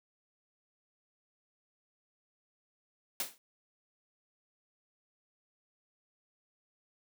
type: noise with exponential decay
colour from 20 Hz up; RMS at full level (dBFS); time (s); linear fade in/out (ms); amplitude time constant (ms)
white; -31; 3.2-3.38; 1; 39
effects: high-pass 200 Hz 12 dB/octave